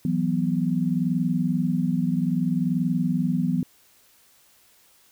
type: chord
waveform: sine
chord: E suspended second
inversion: none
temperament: just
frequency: 164.81 / 185.42 / 247.2 Hz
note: E3 / F#3 / B3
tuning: 0 / +4 / +2 cents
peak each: -25 dBFS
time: 0.05-3.63 s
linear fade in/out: 2 ms
effects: white hiss -58 dBFS RMS until 5.11 s